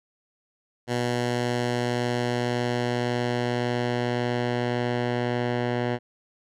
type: tone with low-pass filter sweep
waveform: 10% pulse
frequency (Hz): 121.8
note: B2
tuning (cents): -24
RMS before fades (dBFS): -26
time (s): 0.87-5.99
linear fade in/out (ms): 50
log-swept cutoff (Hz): 8100 to 2700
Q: 0.71
effects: none